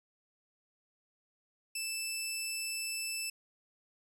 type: tone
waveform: 15% pulse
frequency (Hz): 2641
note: E7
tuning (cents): +3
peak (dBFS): -28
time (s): 1.75-3.3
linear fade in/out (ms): 5
effects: none